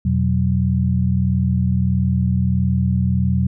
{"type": "tone cluster", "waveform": "sine", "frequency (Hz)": [85.6, 125.5, 187], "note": ["F2", "B2", "F#3"], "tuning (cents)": [-34, 28, 19], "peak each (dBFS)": -19, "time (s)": [0.05, 3.47], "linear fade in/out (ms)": 5, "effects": []}